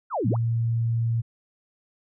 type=exponential two-way sweep; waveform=sine; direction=down then up; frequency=1500 to 165.8 to 1500 Hz; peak=-23 dBFS; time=0.1-0.37 s; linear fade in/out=50 ms; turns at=0.29 s
type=tone; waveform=sine; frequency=115.5 Hz; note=A#2; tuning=16 cents flat; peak=-21 dBFS; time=0.24-1.22 s; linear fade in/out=20 ms
effects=none